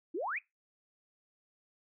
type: exponential sweep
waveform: sine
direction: up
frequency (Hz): 293.7 to 2681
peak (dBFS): -33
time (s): 0.14-0.39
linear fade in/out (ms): 10
effects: noise-tail reverb RT60 0.2 s tail -23 dB re dry